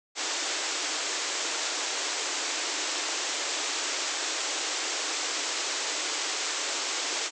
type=band-pass noise; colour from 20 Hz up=white; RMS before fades=-31 dBFS; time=0.15-7.31 s; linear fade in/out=50 ms; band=280 to 7800 Hz; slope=96 dB/octave; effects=none